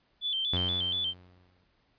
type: tone with vibrato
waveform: sine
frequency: 3291 Hz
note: G#7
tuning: 16 cents flat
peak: -28 dBFS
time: 0.21-1.14 s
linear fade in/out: 50 ms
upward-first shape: square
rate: 4.2 Hz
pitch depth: 88 cents each way
type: tone with exponential decay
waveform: sawtooth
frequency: 90.2 Hz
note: F#2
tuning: 44 cents flat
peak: -25 dBFS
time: 0.53-1.64 s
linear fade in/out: 5 ms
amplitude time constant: 240 ms
effects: pink hiss -70 dBFS RMS until 1.98 s + resampled to 11025 Hz